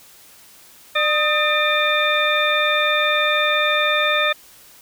harmonic tone with a mistuned harmonic, 599 Hz, D5, 34 cents sharp, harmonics 1 / 2 / 3 / 4 / 6, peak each -22 / -22 / -22 / -22 / -22 dBFS, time 0.95-4.33 s, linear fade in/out 10 ms, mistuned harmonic 2, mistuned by +73 cents, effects white hiss -47 dBFS RMS until 4.81 s

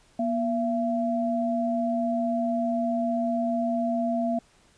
sine tone pair together, 239.4 / 676 Hz, A#3 / E5, +46 / +43 cents, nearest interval octave + tritone, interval 1797 cents, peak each -26 dBFS, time 0.19-4.39 s, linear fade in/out 5 ms, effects pink hiss -60 dBFS RMS until 4.77 s + resampled to 22050 Hz

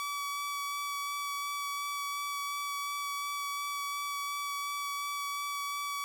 sawtooth tone with vibrato, 1143 Hz, D6, 47 cents flat, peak -30 dBFS, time 0-6.04 s, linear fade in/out 0 ms, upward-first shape sine, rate 2.8 Hz, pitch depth 8 cents each way, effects none

